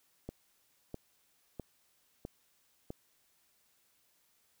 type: click train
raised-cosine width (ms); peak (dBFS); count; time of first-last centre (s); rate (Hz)
2; -27; 5; 0.29-2.904; 1.53
effects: white hiss -72 dBFS RMS until 4.6 s